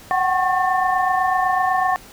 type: tone cluster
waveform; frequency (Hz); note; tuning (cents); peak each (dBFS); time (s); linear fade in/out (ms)
sine; 741 / 769 / 1090 / 1794; F#5 / G5 / C#6 / A6; +2 / -33 / -29 / +33; -19 / -24 / -21 / -25; 0.11-1.96; 0
effects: pink hiss -43 dBFS RMS until 2.12 s